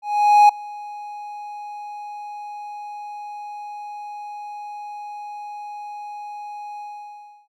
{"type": "tone with ADSR envelope", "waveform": "triangle", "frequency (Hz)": 830.6, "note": "G#5", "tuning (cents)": 0, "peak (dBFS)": -5, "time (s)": [0.02, 7.48], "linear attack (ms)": 470, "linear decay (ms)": 5, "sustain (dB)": -24, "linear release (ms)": 680, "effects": []}